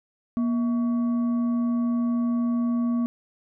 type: tone with frequency modulation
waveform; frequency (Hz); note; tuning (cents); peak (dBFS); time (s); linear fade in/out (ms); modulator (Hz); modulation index
sine; 238; A#3; +36; -21; 0.37-3.06; 0; 887; 0.21
effects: none